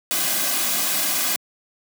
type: noise with comb filter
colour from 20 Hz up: white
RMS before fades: -22 dBFS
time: 0.11-1.36 s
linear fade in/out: 0 ms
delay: 2.2 ms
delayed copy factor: -0.65
effects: high-pass 200 Hz 12 dB/octave